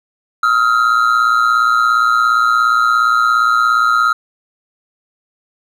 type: ring-modulated tone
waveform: triangle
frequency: 1329 Hz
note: E6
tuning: 14 cents sharp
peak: -5 dBFS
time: 0.43-4.13 s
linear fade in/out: 5 ms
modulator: 58.6 Hz
effects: none